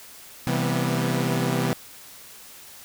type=chord; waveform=sawtooth; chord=C major seventh; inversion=none; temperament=equal with one note detuned; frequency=130.81 / 164.81 / 196 / 243.4 Hz; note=C3 / E3 / G3 / B3; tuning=0 / 0 / 0 / -25 cents; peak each=-22 / -23 / -27 / -24 dBFS; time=0.47-1.73 s; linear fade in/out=0 ms; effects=white hiss -45 dBFS RMS until 2.84 s